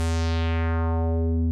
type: tone with low-pass filter sweep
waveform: square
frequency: 82.3 Hz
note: E2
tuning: 2 cents flat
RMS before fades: -23 dBFS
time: 0-1.51 s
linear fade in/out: 0 ms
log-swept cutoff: 9900 to 220 Hz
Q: 1.8
effects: none